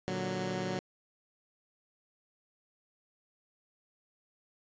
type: chord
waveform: 15% pulse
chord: Bb augmented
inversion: none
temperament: equal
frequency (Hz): 116.54 / 146.83 / 185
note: Bb2 / D3 / F#3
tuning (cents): 0 / 0 / 0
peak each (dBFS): -34 / -34 / -28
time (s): 0.08-0.79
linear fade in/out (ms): 0
effects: resampled to 16000 Hz